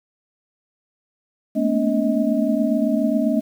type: tone cluster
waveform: sine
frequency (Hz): 217.5 / 226.8 / 244.8 / 284.9 / 630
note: A3 / A#3 / B3 / C#4 / D#5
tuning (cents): -20 / -47 / -15 / +48 / +21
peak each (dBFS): -22 / -28 / -22 / -22 / -24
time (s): 1.55-3.41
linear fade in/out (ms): 20
effects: 8-bit